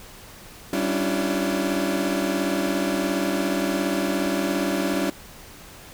30% pulse tone cluster, 194.4 / 278.5 / 295.7 / 337.2 Hz, G3 / C#4 / D4 / E4, -14 / +8 / +12 / +39 cents, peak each -25 dBFS, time 0.73-5.1 s, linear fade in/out 2 ms, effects pink hiss -44 dBFS RMS until 5.93 s

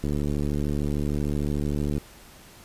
click train, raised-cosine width 3 ms, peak -15 dBFS, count 143, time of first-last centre 0.04-1.98 s, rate 73.2 Hz, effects pink hiss -49 dBFS RMS until 2.64 s + resampled to 32000 Hz

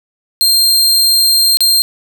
sawtooth tone with dropouts, 4186 Hz, C8, in tune, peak -5 dBFS, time 0.41-1.82 s, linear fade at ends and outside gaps 0 ms, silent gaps 1.571-1.606 s, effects none

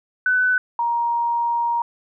sine tone pair in turn, 1502 / 940.8 Hz, F#6 / A#5, +26 / +16 cents, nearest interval minor sixth, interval 810 cents, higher first, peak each -15 / -18 dBFS, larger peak first, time 0.26-0.58 / 0.79-1.82 s, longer second, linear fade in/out 2 ms, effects none

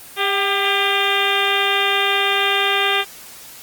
harmonic tone with a mistuned harmonic, 399.5 Hz, G4, 33 cents sharp, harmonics 1 / 2 / 3 / 4 / 5 / 6 / 7 / 8 / 9, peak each -24 / -24 / -24 / -24 / -24 / -24 / -24 / -24 / -24 dBFS, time 0.16-3.05 s, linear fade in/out 50 ms, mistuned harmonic 2, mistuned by -45 cents, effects white hiss -39 dBFS RMS until 3.62 s + Opus 24 kbps

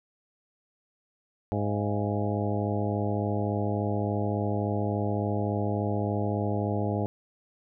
harmonic tone with a mistuned harmonic, 103.5 Hz, G#2, 5 cents flat, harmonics 1 / 2 / 3 / 4 / 5 / 6 / 7 / 8, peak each -29 / -32 / -34 / -35 / -36 / -37 / -37 / -38 dBFS, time 1.52-7.06 s, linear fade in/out 0 ms, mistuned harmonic 7, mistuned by -72 cents, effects none

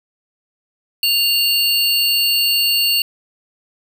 square tone pair together, 2794 / 4439 Hz, F7 / C#8, 0 / +2 cents, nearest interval minor sixth, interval 802 cents, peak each -17 dBFS, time 1.03-3.02 s, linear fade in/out 2 ms, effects none

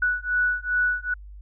sine beating tone pair, 1475 / 1477.5 Hz, F#6 / F#6, -6 / -3 cents, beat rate 2.5 Hz, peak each -24 dBFS, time 0.02-1.14 s, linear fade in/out 5 ms, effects added 50 Hz sine -39 dBFS peak until 1.41 s

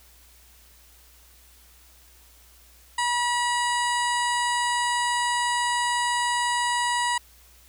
harmonic tone, 966 Hz, B5, 39 cents flat, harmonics 1 / 2 / 3 / 4 / 5 / 7 / 8 / 9 / 10, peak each -24 / -28 / -33 / -36 / -37 / -40 / -36 / -40 / -39 dBFS, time 2.98-7.18 s, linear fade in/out 5 ms, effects added 60 Hz sine -55 dBFS peak until 7.68 s + white hiss -55 dBFS RMS until 7.68 s

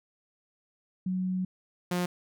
sine / sawtooth tone pair in turn, 185 / 178.02 Hz, F#3 / F3, 0 / +33 cents, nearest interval minor second, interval 67 cents, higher first, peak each -27 / -23 dBFS, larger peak second, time 1.06-1.45 / 1.91-2.06 s, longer first, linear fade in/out 5 ms, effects none

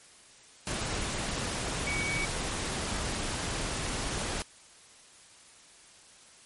sine tone in noise, 2259 Hz, C#7, 32 cents sharp, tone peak -31 dBFS, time 1.87-2.25 s, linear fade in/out 0 ms, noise pink, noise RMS -33 dBFS, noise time 0.67-4.42 s, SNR -1 dB, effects white hiss -55 dBFS RMS until 6.45 s + MP3 48 kbps

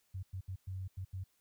sine tone bursts at uneven times, 94.1 Hz, F#2, 30 cents sharp, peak -38 dBFS, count 6, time 0.14-0.23 / 0.33-0.41 / 0.48-0.56 / 0.67-0.88 / 0.97-1.05 / 1.13-1.24 s, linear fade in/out 10 ms, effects white hiss -75 dBFS RMS until 1.4 s

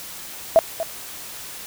sine tone with echo, 657 Hz, E5, 6 cents flat, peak -8 dBFS, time 0.56-0.59 s, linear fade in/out 0 ms, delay 240 ms, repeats 1, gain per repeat -13 dB, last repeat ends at 0.83 s, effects white hiss -36 dBFS RMS until 1.66 s

